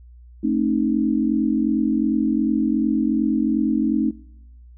sine chord, A diminished, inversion none, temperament equal with one note detuned, 220 / 268.4 / 311.1 Hz, A3 / C4 / Eb4, 0 / +44 / 0 cents, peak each -22 dBFS, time 0.43-4.11 s, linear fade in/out 10 ms, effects noise-tail reverb RT60 1.0 s tail -25 dB re dry + added 60 Hz sine -42 dBFS peak until 4.77 s

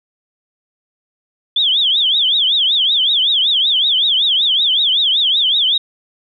sine tone with vibrato, 3382 Hz, G#7, 31 cents sharp, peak -11 dBFS, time 1.56-5.78 s, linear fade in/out 5 ms, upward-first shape triangle, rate 5.3 Hz, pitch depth 240 cents each way, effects none

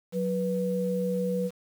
sine tone pair together, 183.54 / 490 Hz, F#3 / B4, -14 / -14 cents, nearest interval octave + perfect fourth, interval 1700 cents, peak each -28 dBFS, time 0.12-1.51 s, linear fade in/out 50 ms, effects 8-bit

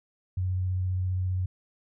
sine tone with vibrato, 92.2 Hz, F#2, 6 cents flat, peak -25 dBFS, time 0.37-1.46 s, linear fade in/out 5 ms, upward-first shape triangle, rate 15 Hz, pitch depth 17 cents each way, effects none

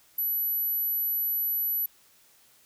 sine tone, 11860 Hz, F#9, 3 cents sharp, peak -24 dBFS, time 0.18-1.86 s, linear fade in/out 5 ms, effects tanh soft clip ceiling -21 dBFS + white hiss -60 dBFS RMS until 2.65 s

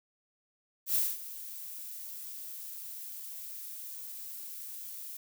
violet noise with ADSR envelope, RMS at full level -27 dBFS, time 0.86-5.17 s, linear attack 92 ms, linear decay 220 ms, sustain -16 dB, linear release 4 ms, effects none

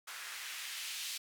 blue noise with band-pass filter sweep, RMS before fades -43 dBFS, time 0.07-1.18 s, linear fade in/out 10 ms, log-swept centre 1400 to 3300 Hz, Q 1.3, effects none

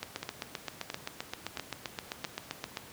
two click trains, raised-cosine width 0.2 ms, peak -18 / -17 dBFS, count 4 / 22, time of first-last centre 0.23-2.243 / 0.03-2.772 s, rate 1.49 / 7.66 Hz, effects pink hiss -50 dBFS RMS until 2.92 s + high-pass 100 Hz 12 dB/octave

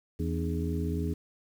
harmonic tone with a mistuned harmonic, 83.4 Hz, E2, 21 cents sharp, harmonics 1 / 2 / 3 / 4 / 5, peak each -31 / -34 / -36 / -37 / -38 dBFS, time 0.19-1.14 s, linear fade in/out 10 ms, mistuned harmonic 4, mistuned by -140 cents, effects 9-bit

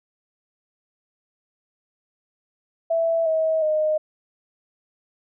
sine tone with pitch steps, 661 / 638.9 / 617.4 Hz, E5 / D#5 / D#5, +5 / +46 / -14 cents, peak -18 dBFS, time 2.9-3.98 s, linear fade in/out 10 ms, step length 360 ms, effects none

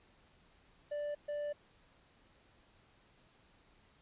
triangle tone bursts at uneven times, 587.3 Hz, D5, in tune, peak -34 dBFS, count 2, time 0.91-1.15 / 1.28-1.53 s, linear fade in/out 10 ms, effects pink hiss -67 dBFS RMS until 4.01 s + resampled to 8000 Hz

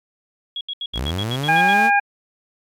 sine tone bursts, 3322 Hz, G#7, in tune, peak -24 dBFS, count 10, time 0.56-1.734 s, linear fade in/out 2 ms, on 49 ms, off 76 ms
sawtooth linear sweep, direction up, 49 to 233.1 Hz, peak -18 dBFS, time 0.93-1.91 s, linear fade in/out 50 ms
harmonic tone, 810 Hz, G#5, 43 cents flat, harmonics 1 / 2 / 3, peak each -15 / -17 / -21 dBFS, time 1.48-2 s, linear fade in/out 10 ms
effects MP3 96 kbps

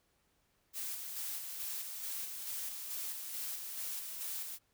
blue noise with tremolo, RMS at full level -40 dBFS, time 0.73-4.59 s, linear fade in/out 50 ms, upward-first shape square, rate 2.3 Hz, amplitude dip 35%, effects pink hiss -75 dBFS RMS until 4.73 s

